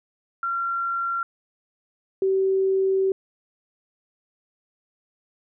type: tone pair in turn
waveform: sine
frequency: 1372 / 383.8 Hz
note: F6 / G4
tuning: -31 / -37 cents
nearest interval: octave + minor seventh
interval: 2206 cents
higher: first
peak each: -23 / -18 dBFS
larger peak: second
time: 0.43-1.23 / 2.22-3.12 s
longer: second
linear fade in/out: 2 ms
effects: none